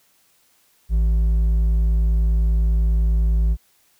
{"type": "tone with hard clipping", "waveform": "sine", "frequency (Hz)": 55, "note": "A1", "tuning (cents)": 0, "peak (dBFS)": -16, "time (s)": [0.89, 3.57], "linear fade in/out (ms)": 50, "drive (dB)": 4, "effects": ["white hiss -60 dBFS RMS until 3.99 s"]}